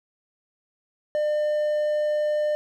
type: tone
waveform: triangle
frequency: 601 Hz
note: D5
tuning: 40 cents sharp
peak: -19 dBFS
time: 1.15-2.55 s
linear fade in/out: 0 ms
effects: none